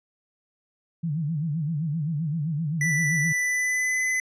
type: tone with vibrato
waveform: sine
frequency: 155.56 Hz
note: D#3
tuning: in tune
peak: -24 dBFS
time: 1.03-3.33 s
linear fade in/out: 10 ms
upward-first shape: sine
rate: 7.7 Hz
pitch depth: 150 cents each way
type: tone with pitch glide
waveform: square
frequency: 1975.5 to 2022 Hz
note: B6 to B6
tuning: 0 to +40 cents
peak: -23 dBFS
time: 2.81-4.2 s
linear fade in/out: 2 ms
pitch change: +40 cents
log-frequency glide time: 3.24-4.04 s
effects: low-pass 10000 Hz 12 dB/octave